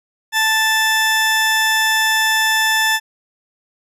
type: tone pair together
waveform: 20% pulse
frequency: 880 / 1760 Hz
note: A5 / A6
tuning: 0 / 0 cents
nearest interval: octave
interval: 1200 cents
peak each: -13 dBFS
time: 0.32-3 s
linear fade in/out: 50 ms
effects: resampled to 32000 Hz